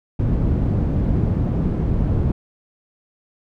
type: low-pass noise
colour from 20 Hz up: white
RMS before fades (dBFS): -19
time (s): 0.19-2.32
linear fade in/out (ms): 5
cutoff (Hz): 160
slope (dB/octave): 12
effects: none